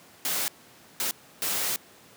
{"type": "noise bursts at uneven times", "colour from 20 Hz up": "white", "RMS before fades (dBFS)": -28, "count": 3, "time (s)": [[0.25, 0.48], [1, 1.11], [1.42, 1.76]], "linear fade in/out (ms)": 0, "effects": ["pink hiss -53 dBFS RMS until 2.16 s", "high-pass 150 Hz 12 dB/octave"]}